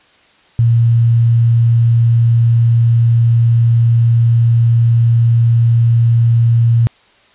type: tone with quantisation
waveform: sine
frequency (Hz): 116.54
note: A#2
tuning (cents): 0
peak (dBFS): -7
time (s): 0.59-6.87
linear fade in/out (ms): 0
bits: 6
effects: white hiss -49 dBFS RMS until 7.34 s + resampled to 8000 Hz